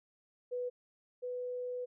sine tone pair in turn, 493.9 / 496 Hz, B4 / B4, 0 / +7 cents, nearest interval unison, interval 7 cents, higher second, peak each -34 / -36 dBFS, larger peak first, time 0.51-0.7 / 1.22-1.86 s, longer second, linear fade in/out 20 ms, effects none

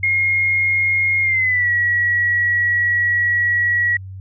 sine tone with pitch glide, 2144 to 1921.2 Hz, C7 to B6, +42 to -48 cents, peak -14 dBFS, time 0.03-3.97 s, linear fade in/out 5 ms, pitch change -190 cents, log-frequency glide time 1.22-1.7 s, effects added 95 Hz sine -30 dBFS peak until 4.2 s

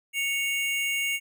square tone pair together, 2217 / 2793 Hz, C#7 / F7, 0 / -1 cents, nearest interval major third, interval 399 cents, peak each -28 / -30 dBFS, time 0.13-1.2 s, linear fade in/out 50 ms, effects none

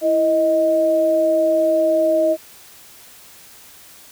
sine tone pair together, 329.6 / 627.3 Hz, E4 / D#5, 0 / +14 cents, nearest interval major seventh, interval 1114 cents, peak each -21 / -14 dBFS, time 0.01-2.37 s, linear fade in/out 50 ms, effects white hiss -44 dBFS RMS until 4.11 s

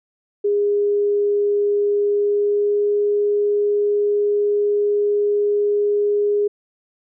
sine tone with pitch glide, 409.5 to 412.1 Hz, G#4 to G#4, -24 to -13 cents, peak -15 dBFS, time 0.44-6.48 s, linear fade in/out 10 ms, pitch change +11 cents, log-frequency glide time 2.06-2.89 s, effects none

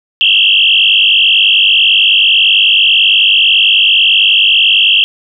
sine tone with frequency modulation, 2976 Hz, F#7, 9 cents sharp, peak -5 dBFS, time 0.21-5.04 s, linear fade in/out 0 ms, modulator 49.1 Hz, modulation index 6.2, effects none

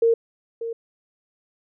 sine tone with echo, 460 Hz, A#4, 23 cents flat, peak -14 dBFS, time 0.02-0.14 s, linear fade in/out 5 ms, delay 590 ms, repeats 1, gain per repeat -12 dB, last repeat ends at 0.73 s, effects none

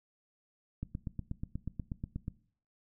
click train, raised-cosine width 5 ms, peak -24 dBFS, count 13, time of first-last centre 0.83-2.281 s, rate 8.27 Hz, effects noise-tail reverb RT60 0.5 s tail -19 dB re dry

